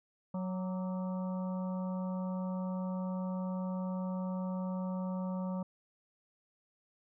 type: harmonic tone with a mistuned harmonic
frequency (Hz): 185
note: F#3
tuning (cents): 0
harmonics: 1 / 3 / 4 / 5 / 6 / 7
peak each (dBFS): -34 / -43 / -55 / -47 / -51 / -59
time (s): 0.34-5.63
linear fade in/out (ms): 5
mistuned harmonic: 6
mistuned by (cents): +80
effects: none